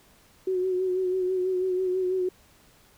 sine tone with vibrato, 370 Hz, F#4, in tune, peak -23 dBFS, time 0.47-2.29 s, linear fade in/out 5 ms, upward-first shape sine, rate 6.1 Hz, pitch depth 35 cents each way, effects pink hiss -58 dBFS RMS until 2.97 s

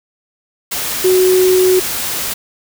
sine tone in noise, 370 Hz, F#4, in tune, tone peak -8 dBFS, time 1.04-1.8 s, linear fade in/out 10 ms, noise white, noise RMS -20 dBFS, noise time 0.71-2.34 s, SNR +9 dB, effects none

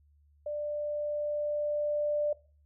sine tone with level ramp, 592 Hz, D5, 14 cents sharp, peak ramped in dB -32 to -26 dBFS, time 0.46-2.33 s, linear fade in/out 5 ms, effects noise-tail reverb RT60 0.4 s tail -20 dB re dry + added 73 Hz sine -61 dBFS peak until 2.65 s

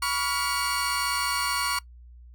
30% pulse tone cluster, 982 / 1126 / 1411 / 4445 Hz, B5 / C#6 / F6 / C#8, -10 / +27 / +17 / +4 cents, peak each -30 / -26 / -29 / -27 dBFS, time 0.02-1.79 s, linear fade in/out 5 ms, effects noise-tail reverb RT60 0.1 s tail -21 dB re dry + added 60 Hz sine -45 dBFS peak until 2.34 s

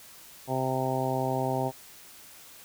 harmonic tone, 130.81 Hz, C3, in tune, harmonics 1 / 2 / 3 / 4 / 5 / 6 / 7, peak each -32 / -34 / -34 / -35 / -33 / -33 / -35 dBFS, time 0.47-1.72 s, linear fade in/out 50 ms, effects white hiss -50 dBFS RMS until 2.64 s

